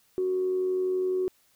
sine tone with amplitude modulation, 370.4 Hz, F#4, 2 cents sharp, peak -22 dBFS, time 0.18-1.28 s, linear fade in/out 0 ms, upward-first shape sine, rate 91.8 Hz, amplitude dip 30%, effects tanh soft clip ceiling -18 dBFS + white hiss -65 dBFS RMS until 1.55 s

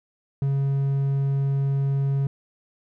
triangle tone, 138 Hz, C#3, 7 cents flat, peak -18 dBFS, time 0.42-2.27 s, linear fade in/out 2 ms, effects none

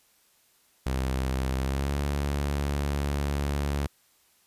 sawtooth tone with pitch glide, 65.41 to 71.33 Hz, C2 to D2, 0 to -50 cents, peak -22 dBFS, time 0.86-3.87 s, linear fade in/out 5 ms, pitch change +150 cents, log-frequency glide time 1.57-1.96 s, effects white hiss -64 dBFS RMS until 4.46 s + resampled to 32000 Hz

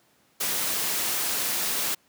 white noise, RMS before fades -27 dBFS, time 0.4-1.95 s, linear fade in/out 10 ms, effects pink hiss -63 dBFS RMS until 2.08 s + high-pass 150 Hz 12 dB/octave

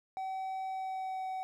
triangle tone with pitch glide, 762 to 754.6 Hz, G5 to F#5, -49 to +34 cents, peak -33 dBFS, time 0.17-1.43 s, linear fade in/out 0 ms, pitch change -17 cents, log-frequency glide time 0.67-1.28 s, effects none

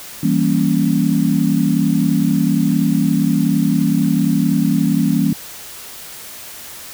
sine chord, E diminished seventh, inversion none, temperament equal, 164.81 / 196 / 233.1 / 277.2 Hz, E3 / G3 / Bb3 / Db4, 0 / 0 / 0 / 0 cents, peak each -18 dBFS, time 0.23-5.33 s, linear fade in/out 5 ms, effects white hiss -34 dBFS RMS until 6.93 s

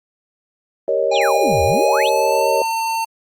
sine chord, Eb dominant seventh, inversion first, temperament equal, 392 / 466.2 / 554.4 / 622.3 Hz, G4 / Bb4 / Db5 / Eb5, 0 / 0 / 0 / 0 cents, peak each -24 / -21 / -18 / -21 dBFS, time 0.88-2.62 s, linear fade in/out 2 ms
square tone with pitch glide, 813 to 902.1 Hz, G#5 to A5, -37 to +43 cents, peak -19 dBFS, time 1.11-3.05 s, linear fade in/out 10 ms, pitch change +180 cents, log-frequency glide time 1.69-2.5 s
sine exponential two-way sweep, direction down then up, 4699 to 72.3 to 4699 Hz, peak -20 dBFS, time 1.12-2.11 s, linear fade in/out 50 ms, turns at 1.63 s
effects Opus 24 kbps

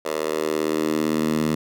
10% pulse tone with high-pass filter sweep, 77.78 Hz, D#2, in tune, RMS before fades -23 dBFS, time 0.05-1.55 s, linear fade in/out 5 ms, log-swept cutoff 540 to 190 Hz, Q 2.2, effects none

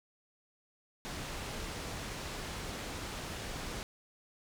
pink low-pass noise, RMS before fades -41 dBFS, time 1.05-3.83 s, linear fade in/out 0 ms, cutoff 7900 Hz, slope 12 dB/octave, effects none

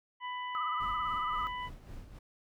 harmonic tone, 994 Hz, B5, 11 cents sharp, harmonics 1 / 2 / 3, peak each -37 / -43 / -47 dBFS, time 0.2-1.7 s, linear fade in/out 50 ms
sine tone with vibrato, 1244.5 Hz, D#6, in tune, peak -32 dBFS, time 0.55-1.47 s, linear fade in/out 0 ms, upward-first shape triangle, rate 18 Hz, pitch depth 82 cents each way
brown noise with tremolo, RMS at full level -45 dBFS, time 0.8-2.19 s, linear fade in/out 5 ms, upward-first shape sine, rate 3.7 Hz, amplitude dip 55%
effects none

